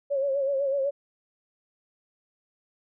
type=tone with vibrato; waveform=sine; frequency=551 Hz; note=C#5; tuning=11 cents flat; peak=-23 dBFS; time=0.1-0.91 s; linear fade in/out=20 ms; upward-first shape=sine; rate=8 Hz; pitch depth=60 cents each way; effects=none